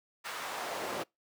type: noise with high-pass filter sweep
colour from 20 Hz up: brown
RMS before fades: -38 dBFS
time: 0.24-1.04 s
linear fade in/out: 20 ms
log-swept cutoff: 1300 to 450 Hz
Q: 1.1
effects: noise-tail reverb RT60 0.2 s tail -26 dB re dry